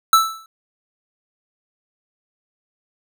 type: tone with exponential decay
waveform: square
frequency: 1318.5 Hz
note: E6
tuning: in tune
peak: -7 dBFS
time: 0.13-0.46 s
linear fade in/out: 2 ms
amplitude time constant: 71 ms
effects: none